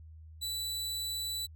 sawtooth tone, 3964 Hz, B7, 6 cents sharp, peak -31 dBFS, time 0.41-1.47 s, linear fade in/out 20 ms, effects added 79 Hz sine -48 dBFS peak until 1.55 s

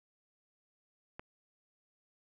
click, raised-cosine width 0.5 ms, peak -28 dBFS, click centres 1.195 s, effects none

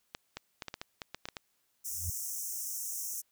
clicks, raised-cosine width 0.2 ms, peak -21 dBFS, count 11, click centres 0.149 / 0.37 / 0.622 / 0.683 / 0.741 / 0.815 / 1.018 / 1.146 / 1.255 / 1.287 / 1.368 s
pink high-pass noise, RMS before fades -38 dBFS, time 1.84-3.22 s, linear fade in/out 20 ms, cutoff 5600 Hz, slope 96 dB/octave
sine tone with exponential growth, 87.31 Hz, F2, in tune, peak -30 dBFS, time 1.89-2.1 s, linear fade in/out 5 ms, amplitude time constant 45 ms
effects white hiss -75 dBFS RMS until 3.31 s

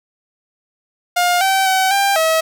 sawtooth tone with pitch steps, 709 / 771 / 759 / 794 / 643 Hz, F5 / G5 / F#5 / G5 / E5, +26 / -29 / +44 / +22 / -43 cents, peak -9 dBFS, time 1.16-2.41 s, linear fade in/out 10 ms, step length 250 ms, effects 8-bit

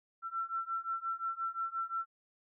sine beating tone pair, 1343 / 1348.7 Hz, E6 / E6, +32 / +39 cents, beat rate 5.7 Hz, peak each -38 / -37 dBFS, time 0.22-2.06 s, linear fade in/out 50 ms, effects none

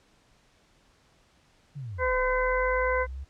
sine linear two-way sweep, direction down then up, 150 to 30.58 to 70 Hz, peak -34 dBFS, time 1.75-3.25 s, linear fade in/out 20 ms, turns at 2.18 s
harmonic tone, 509 Hz, C5, 48 cents flat, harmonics 1 / 2 / 3 / 4, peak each -26 / -29 / -31 / -32 dBFS, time 1.98-3.07 s, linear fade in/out 50 ms
effects pink hiss -63 dBFS RMS until 3.29 s + low-pass 7000 Hz 12 dB/octave

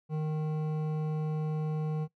sine tone with hard clipping, 154.6 Hz, D#3, 11 cents flat, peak -31 dBFS, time 0.09-2.08 s, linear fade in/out 50 ms, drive 11 dB, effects noise-tail reverb RT60 0.1 s tail -19 dB re dry

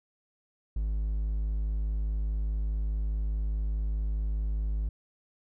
triangle tone, 52.4 Hz, G#1, 16 cents sharp, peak -25 dBFS, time 0.76-4.89 s, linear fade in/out 5 ms, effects none

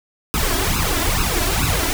pink noise with flanger, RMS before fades -19 dBFS, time 0.34-1.93 s, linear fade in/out 0 ms, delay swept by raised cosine 0.76 to 3.06 ms, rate 2.3 Hz, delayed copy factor +0.9, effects none

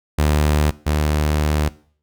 sawtooth tone pair in turn, 75 / 75.43 Hz, D2 / D2, +37 / +47 cents, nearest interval unison, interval 10 cents, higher second, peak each -10 / -12 dBFS, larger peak first, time 0.18-0.71 / 0.86-1.69 s, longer second, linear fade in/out 10 ms, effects noise-tail reverb RT60 0.5 s tail -20 dB re dry

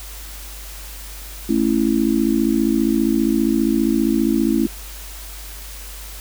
sine chord, A major, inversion none, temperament just, 220 / 275 / 330 Hz, A3 / C#4 / E4, 0 / -14 / +2 cents, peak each -19 dBFS, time 1.49-4.67 s, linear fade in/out 5 ms, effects added 50 Hz sine -34 dBFS peak until 6.2 s + white hiss -37 dBFS RMS until 6.2 s

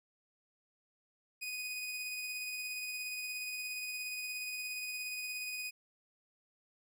sawtooth tone with tremolo, 2489 Hz, D#7, in tune, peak -34 dBFS, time 1.41-5.71 s, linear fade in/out 20 ms, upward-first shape sine, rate 17 Hz, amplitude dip 25%, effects none

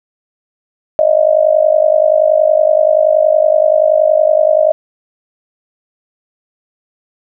sine tone with amplitude modulation, 622.3 Hz, D#5, in tune, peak -3 dBFS, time 0.99-4.72 s, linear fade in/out 0 ms, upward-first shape sine, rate 50.6 Hz, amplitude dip 90%, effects none

